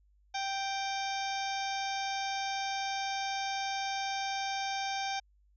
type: harmonic tone with a mistuned harmonic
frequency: 784 Hz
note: G5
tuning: in tune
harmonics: 1 / 2 / 3 / 4 / 5 / 6 / 7 / 8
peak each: -34 / -42 / -41 / -46 / -43 / -48 / -44 / -47 dBFS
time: 0.34-5.2 s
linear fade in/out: 10 ms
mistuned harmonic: 5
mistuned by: -110 cents
effects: added 50 Hz sine -63 dBFS peak until 5.56 s